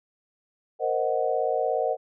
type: chord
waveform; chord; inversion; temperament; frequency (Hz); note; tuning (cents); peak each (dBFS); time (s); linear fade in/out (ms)
sine; C half-diminished seventh; third; equal; 466.2 / 523.3 / 622.3 / 740; Bb4 / C5 / Eb5 / Gb5; 0 / 0 / 0 / 0; -28; 0.79-1.97; 50
effects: none